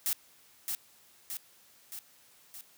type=noise with echo; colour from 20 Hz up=blue; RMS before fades=-30 dBFS; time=0.06-0.13 s; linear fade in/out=0 ms; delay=620 ms; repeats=4; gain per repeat=-4 dB; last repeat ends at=2.61 s; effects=white hiss -61 dBFS RMS until 2.77 s + high-pass 80 Hz 12 dB/octave